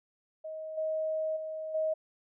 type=tone with level steps; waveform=sine; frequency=630 Hz; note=D#5; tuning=21 cents sharp; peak=-37 / -29 / -35 / -27 dBFS; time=0.44-1.94 s; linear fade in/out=10 ms; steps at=0.77 / 1.36 / 1.74 s; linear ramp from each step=10 ms; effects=none